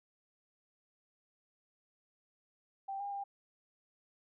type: tone with pitch steps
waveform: sine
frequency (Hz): 783 / 806 / 798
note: G5 / G5 / G5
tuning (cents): -2 / +48 / +31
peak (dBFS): -37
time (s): 2.88-3.24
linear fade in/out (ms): 10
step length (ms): 120
effects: none